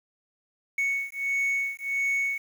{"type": "beating tone pair", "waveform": "sine", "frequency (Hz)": [2217, 2218.5], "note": ["C#7", "C#7"], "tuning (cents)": [0, 1], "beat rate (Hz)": 1.5, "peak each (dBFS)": -26, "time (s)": [0.78, 2.38], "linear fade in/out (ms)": 5, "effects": ["tanh soft clip ceiling -22 dBFS", "8-bit"]}